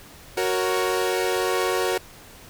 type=chord; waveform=sawtooth; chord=F# major; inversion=none; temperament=equal; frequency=370 / 466.2 / 554.4 Hz; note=F#4 / A#4 / C#5; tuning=0 / 0 / 0 cents; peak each=-20 / -22 / -25 dBFS; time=0.37-1.98 s; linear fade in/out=5 ms; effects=pink hiss -46 dBFS RMS until 2.49 s